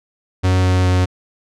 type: tone with pitch steps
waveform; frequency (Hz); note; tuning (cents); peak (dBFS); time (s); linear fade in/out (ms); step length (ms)
45% pulse; 92.5 / 91.91 / 91.33; F#2 / F#2 / F#2; 0 / -11 / -22; -12; 0.43-1.06; 20; 210
effects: low-pass 7000 Hz 12 dB/octave